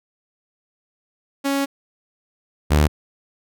sawtooth tone pair in turn, 277.2 / 74.66 Hz, C#4 / D2, 0 / +29 cents, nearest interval octave + major seventh, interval 2271 cents, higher first, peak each -15 / -9 dBFS, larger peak second, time 1.44-1.66 / 2.7-2.88 s, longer first, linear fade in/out 20 ms, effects none

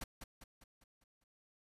pink noise with echo, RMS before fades -42 dBFS, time 0.01-0.04 s, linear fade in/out 5 ms, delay 200 ms, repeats 6, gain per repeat -6 dB, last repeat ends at 1.24 s, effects resampled to 32000 Hz

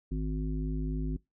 harmonic tone, 51.91 Hz, G#1, in tune, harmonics 1 / 3 / 5 / 7, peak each -31 / -36 / -37 / -45 dBFS, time 0.11-1.17 s, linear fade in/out 10 ms, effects noise-tail reverb RT60 0.2 s tail -23 dB re dry

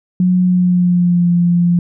sine tone with pitch glide, 181.7 to 173.8 Hz, F#3 to F3, -31 to -8 cents, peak -9 dBFS, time 0.2-1.79 s, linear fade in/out 2 ms, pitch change -77 cents, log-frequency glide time 0.45-1.29 s, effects none

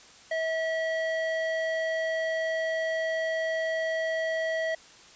square tone with band-pass filter, 646 Hz, E5, 35 cents flat, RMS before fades -29 dBFS, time 0.31-4.75 s, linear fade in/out 5 ms, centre 1300 Hz, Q 8, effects white hiss -52 dBFS RMS until 5.15 s + resampled to 16000 Hz

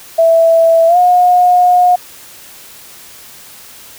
sine tone with pitch glide, 659.3 to 719 Hz, E5 to F#5, 0 to -50 cents, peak -5 dBFS, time 0.18-1.96 s, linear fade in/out 10 ms, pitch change +150 cents, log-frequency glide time 0.87-0.97 s, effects white hiss -36 dBFS RMS until 3.98 s

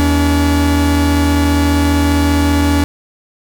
45% pulse tone pair together, 80.42 / 286.6 Hz, E2 / D4, -42 / -42 cents, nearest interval octave + minor seventh, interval 2200 cents, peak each -13 dBFS, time 0-2.84 s, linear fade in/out 0 ms, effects none

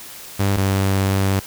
sawtooth tone pair in turn, 99.1 / 97.06 Hz, G2 / G2, +19 / -17 cents, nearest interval unison, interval 36 cents, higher first, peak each -12 dBFS, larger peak neither, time 0.39-0.57 / 0.57-1.4 s, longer second, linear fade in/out 10 ms, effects white hiss -37 dBFS RMS until 1.46 s

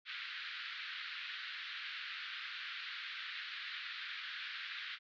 pink band-pass noise, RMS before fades -45 dBFS, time 0.05-4.99 s, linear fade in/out 50 ms, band 1400 to 4200 Hz, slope 48 dB/octave, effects none

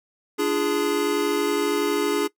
square chord, D diminished, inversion none, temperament equal with one note detuned, 293.7 / 343 / 415.3 Hz, D4 / F4 / Ab4, 0 / -31 / 0 cents, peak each -26 / -28 / -24 dBFS, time 0.38-2.28 s, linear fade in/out 20 ms, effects noise-tail reverb RT60 0.1 s tail -20 dB re dry

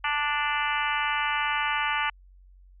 harmonic tone, 293.7 Hz, D4, in tune, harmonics 3 / 4 / 5 / 6 / 7 / 8 / 9 / 10, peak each -30 / -31 / -32 / -33 / -33 / -34 / -35 / -35 dBFS, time 0.04-2.1 s, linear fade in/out 5 ms, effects added 46 Hz sine -50 dBFS peak until 2.8 s

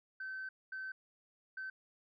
sine tone bursts at uneven times, 1537 Hz, G6, 35 cents flat, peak -39 dBFS, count 3, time 0.2-0.49 / 0.72-0.92 / 1.57-1.7 s, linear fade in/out 5 ms, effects tanh soft clip ceiling -37 dBFS

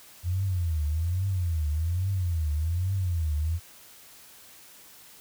sine tone with vibrato, 85.1 Hz, F2, 44 cents flat, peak -24 dBFS, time 0.23-3.6 s, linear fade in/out 50 ms, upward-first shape triangle, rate 1.2 Hz, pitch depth 260 cents each way, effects white hiss -51 dBFS RMS until 5.2 s

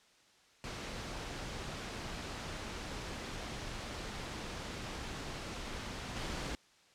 pink noise with level steps, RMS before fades -42 / -39 dBFS, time 0.64-6.55 s, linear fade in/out 0 ms, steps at 6.16 s, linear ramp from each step 2 ms, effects white hiss -65 dBFS RMS until 6.94 s + low-pass 6000 Hz 12 dB/octave

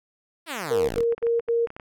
5% pulse exponential sweep, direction down, 351.3 to 34.65 Hz, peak -18 dBFS, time 0.46-1.04 s, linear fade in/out 50 ms
sine tone bursts, 466.2 Hz, A#4, in tune, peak -19 dBFS, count 4, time 0.7-1.667 s, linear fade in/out 20 ms, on 190 ms, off 69 ms
clicks, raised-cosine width 0.5 ms, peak -24 dBFS, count 10, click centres 1.124 / 1.18 / 1.227 / 1.268 / 1.396 / 1.486 / 1.672 / 1.704 / 1.765 / 1.798 s
effects none

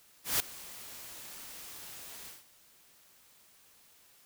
white noise with ADSR envelope, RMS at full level -27 dBFS, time 0.24-2.45 s, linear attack 160 ms, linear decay 4 ms, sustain -20 dB, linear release 180 ms, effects white hiss -62 dBFS RMS until 4.25 s

